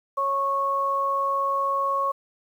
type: tone pair together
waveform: sine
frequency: 551.2 / 1101 Hz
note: C#5 / C#6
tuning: -10 / -12 cents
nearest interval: octave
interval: 1198 cents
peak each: -29 / -22 dBFS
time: 0.17-2.12 s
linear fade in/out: 10 ms
effects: 9-bit